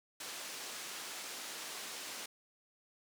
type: band-pass noise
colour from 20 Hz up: white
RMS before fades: -45 dBFS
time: 0.2-2.26 s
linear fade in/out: 5 ms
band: 250 to 7500 Hz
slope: 12 dB/octave
effects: none